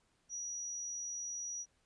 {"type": "tone", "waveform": "sine", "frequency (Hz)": 5810, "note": "F#8", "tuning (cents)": -32, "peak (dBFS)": -39, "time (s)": [0.29, 1.66], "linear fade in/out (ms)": 50, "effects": ["pink hiss -75 dBFS RMS until 1.85 s", "resampled to 22050 Hz"]}